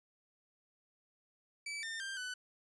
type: tone with pitch steps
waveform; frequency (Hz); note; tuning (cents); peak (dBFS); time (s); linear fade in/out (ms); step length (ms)
sawtooth; 2306 / 1808 / 1583 / 1497; D7 / A6 / G6 / F#6; -32 / +47 / +17 / +20; -36; 1.66-2.34; 5; 170
effects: resampled to 22050 Hz